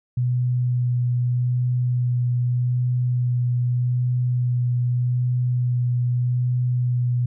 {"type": "tone with vibrato", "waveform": "sine", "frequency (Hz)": 123.47, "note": "B2", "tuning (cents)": 0, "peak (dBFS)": -18, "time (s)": [0.17, 7.26], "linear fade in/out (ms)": 5, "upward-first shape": "sine", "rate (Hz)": 0.82, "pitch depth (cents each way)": 12, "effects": []}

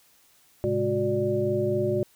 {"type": "tone cluster", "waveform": "sine", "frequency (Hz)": [109.8, 133.8, 206.6, 365.7, 589], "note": ["A2", "C3", "G#3", "F#4", "D5"], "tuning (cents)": [-3, 39, -9, -20, 5], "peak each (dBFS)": [-31, -34, -32, -25, -28], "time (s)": [0.64, 2.03], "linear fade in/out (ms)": 0, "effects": ["white hiss -60 dBFS RMS until 2.15 s"]}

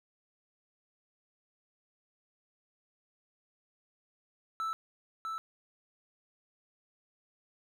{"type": "tone with echo", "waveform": "triangle", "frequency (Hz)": 1318.5, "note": "E6", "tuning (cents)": 0, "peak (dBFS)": -30, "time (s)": [4.6, 4.73], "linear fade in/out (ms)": 0, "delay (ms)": 650, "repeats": 1, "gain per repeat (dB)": -3, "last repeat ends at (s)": 5.38, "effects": []}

